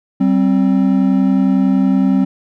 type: tone pair together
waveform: triangle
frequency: 192.68 / 263.5 Hz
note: G3 / C4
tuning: -30 / +12 cents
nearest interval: perfect fourth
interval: 542 cents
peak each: -11 dBFS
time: 0.2-2.25 s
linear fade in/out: 10 ms
effects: none